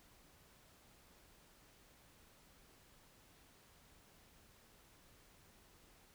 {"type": "silence", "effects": ["pink hiss -66 dBFS RMS until 6.14 s"]}